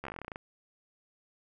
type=slowing click train; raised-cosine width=0.5 ms; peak=-24 dBFS; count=14; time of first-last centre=0.04-0.359 s; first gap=13 ms; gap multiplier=1.1; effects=none